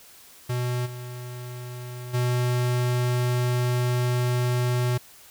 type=tone with level steps; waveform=square; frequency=123.47 Hz; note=B2; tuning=in tune; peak=-25 / -35 / -22 dBFS; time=0.49-4.98 s; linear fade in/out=10 ms; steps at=0.85 / 2.13 s; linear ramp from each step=20 ms; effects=white hiss -50 dBFS RMS until 5.3 s

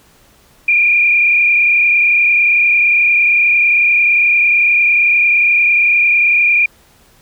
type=tone with frequency modulation; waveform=sine; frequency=2409 Hz; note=D7; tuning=43 cents sharp; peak=-8 dBFS; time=0.68-6.66 s; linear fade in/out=5 ms; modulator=31.2 Hz; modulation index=1.9; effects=pink hiss -49 dBFS RMS until 7.21 s

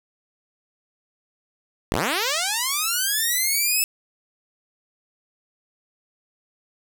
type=linear sweep; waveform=5% pulse; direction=up; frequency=37.24 to 2633 Hz; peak=-10 dBFS; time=1.92-3.84 s; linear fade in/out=0 ms; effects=none

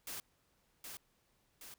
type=noise with echo; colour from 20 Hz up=white; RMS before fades=-44 dBFS; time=0.07-0.2 s; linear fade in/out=2 ms; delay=770 ms; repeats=2; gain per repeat=-4 dB; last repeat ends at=1.74 s; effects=pink hiss -75 dBFS RMS until 1.78 s

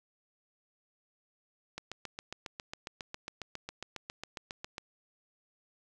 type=click train; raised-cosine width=0.2 ms; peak=-22 dBFS; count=23; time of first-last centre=1.78-4.781 s; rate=7.33 Hz; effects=none

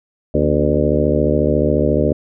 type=harmonic tone with a mistuned harmonic; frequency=74.2 Hz; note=D2; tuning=18 cents sharp; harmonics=1 / 2 / 3 / 4 / 5 / 6 / 7 / 8; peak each=-21 / -21 / -21 / -21 / -21 / -21 / -21 / -21 dBFS; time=0.34-2.13 s; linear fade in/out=5 ms; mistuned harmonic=3; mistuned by=+94 cents; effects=none

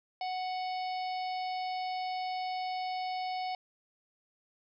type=harmonic tone; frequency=740 Hz; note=F#5; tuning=in tune; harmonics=1 / 3 / 4 / 5 / 6 / 7; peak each=-33 / -45 / -50 / -52 / -48 / -49 dBFS; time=0.21-3.55 s; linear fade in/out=2 ms; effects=none

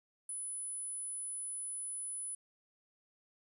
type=tone; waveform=sine; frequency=10000 Hz; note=D#9; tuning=8 cents sharp; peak=-37 dBFS; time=0.29-2.35 s; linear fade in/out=5 ms; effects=tanh soft clip ceiling -36 dBFS + 12-bit

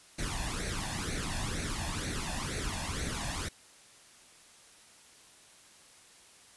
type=noise with flanger; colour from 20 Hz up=pink; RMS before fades=-35 dBFS; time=0.18-3.49 s; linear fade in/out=10 ms; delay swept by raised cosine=0.48 to 1.17 ms; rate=2.1 Hz; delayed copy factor=+0.7; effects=white hiss -57 dBFS RMS until 6.56 s + resampled to 24000 Hz

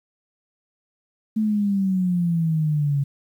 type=exponential sweep; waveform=sine; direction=down; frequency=220 to 138.59 Hz; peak=-18 dBFS; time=1.36-3.04 s; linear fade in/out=10 ms; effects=9-bit

